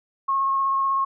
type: tone with vibrato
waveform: sine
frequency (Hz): 1086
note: C#6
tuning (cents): -36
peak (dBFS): -19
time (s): 0.28-1.05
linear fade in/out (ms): 10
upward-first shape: sine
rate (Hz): 16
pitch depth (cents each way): 12
effects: none